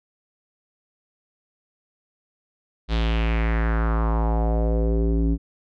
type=tone with low-pass filter sweep; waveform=square; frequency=55.9 Hz; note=A1; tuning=28 cents sharp; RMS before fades=-21 dBFS; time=2.88-5.38 s; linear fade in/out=50 ms; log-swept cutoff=3900 to 270 Hz; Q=3; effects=none